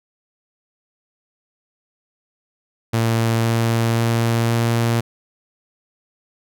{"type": "tone with pitch steps", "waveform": "sawtooth", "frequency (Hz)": [114.3, 115.03, 115.76, 116.5], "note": ["A#2", "A#2", "A#2", "A#2"], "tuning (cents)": [-34, -23, -12, -1], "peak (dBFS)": -12, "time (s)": [2.93, 5.01], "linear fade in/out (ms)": 10, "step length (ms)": 520, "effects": []}